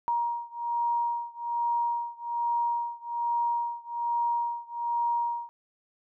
sine beating tone pair, 944 / 945.2 Hz, A#5 / A#5, +22 / +24 cents, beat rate 1.2 Hz, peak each -29 / -30 dBFS, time 0.08-5.49 s, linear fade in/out 0 ms, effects none

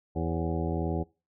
harmonic tone with a mistuned harmonic, 82.3 Hz, E2, 2 cents flat, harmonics 1 / 2 / 3 / 4 / 5 / 6 / 7 / 9 / 10, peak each -32 / -33 / -37 / -35 / -37 / -41 / -41 / -39 / -45 dBFS, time 0.15-1.04 s, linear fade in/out 20 ms, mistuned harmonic 6, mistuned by +74 cents, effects noise-tail reverb RT60 0.3 s tail -23 dB re dry

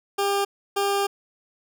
20% pulse tone pair in turn, 399.7 / 399.7 Hz, G4 / G4, +34 / +34 cents, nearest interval unison, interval 0 cents, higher neither, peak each -16 dBFS, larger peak neither, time 0.18-0.45 / 0.76-1.07 s, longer second, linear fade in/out 10 ms, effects none

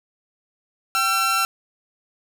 sawtooth tone pair together, 776 / 1352 Hz, G5 / E6, -18 / +43 cents, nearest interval minor seventh, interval 961 cents, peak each -24 / -15 dBFS, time 0.95-1.45 s, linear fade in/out 0 ms, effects none

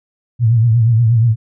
sine tone with vibrato, 115.2 Hz, A#2, 20 cents flat, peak -8 dBFS, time 0.39-1.36 s, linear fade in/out 50 ms, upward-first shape triangle, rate 8.4 Hz, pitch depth 110 cents each way, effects none

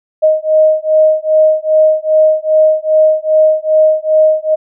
sine beating tone pair, 622.3 / 624.8 Hz, D#5 / D#5, 0 / +7 cents, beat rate 2.5 Hz, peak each -10 dBFS, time 0.22-4.56 s, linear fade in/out 20 ms, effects none

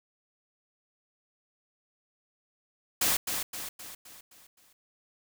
white noise with echo, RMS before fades -26 dBFS, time 3.01-3.17 s, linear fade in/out 5 ms, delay 260 ms, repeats 6, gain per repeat -6 dB, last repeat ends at 4.73 s, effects none

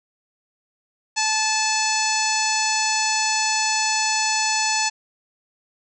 harmonic tone, 870 Hz, A5, 20 cents flat, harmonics 1 / 2 / 3 / 4 / 5 / 6 / 7 / 8 / 9, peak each -24 / -29 / -26 / -35 / -27 / -29 / -28 / -28 / -32 dBFS, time 1.16-4.9 s, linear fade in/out 20 ms, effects none

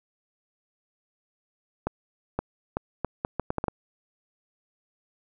accelerating click train, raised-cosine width 1 ms, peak -12 dBFS, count 10, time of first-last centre 1.87-3.683 s, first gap 520 ms, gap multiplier 0.73, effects none

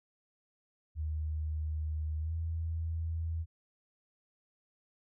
sine tone with pitch glide, 77.4 to 81.77 Hz, D#2 to E2, -9 to -13 cents, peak -32 dBFS, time 0.95-3.46 s, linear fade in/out 50 ms, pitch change +96 cents, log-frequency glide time 2.2-2.33 s, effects none

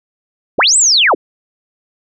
sine linear two-way sweep, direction up then down, 58.27 to 8210 to 191.1 Hz, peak -7 dBFS, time 0.58-1.15 s, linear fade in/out 10 ms, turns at 0.77 s, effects none

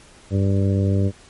harmonic tone, 98 Hz, G2, in tune, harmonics 1 / 2 / 3 / 4 / 5 / 6, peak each -17 / -23 / -27 / -29 / -31 / -33 dBFS, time 0.3-1.12 s, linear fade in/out 50 ms, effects pink hiss -48 dBFS RMS until 1.29 s + MP3 48 kbps

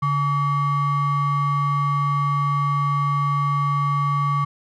triangle ring-modulated tone, 498.6 Hz, B4, 16 cents sharp, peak -13 dBFS, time 0.02-4.45 s, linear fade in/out 10 ms, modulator 642 Hz, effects none

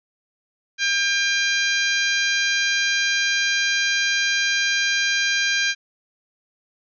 harmonic tone with a mistuned harmonic, 800 Hz, G5, 35 cents sharp, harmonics 2 / 3 / 4 / 5 / 6 / 7 / 8, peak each -22 / -24 / -28 / -27 / -30 / -32 / -31 dBFS, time 0.78-5.75 s, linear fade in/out 50 ms, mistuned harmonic 7, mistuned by +25 cents, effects none

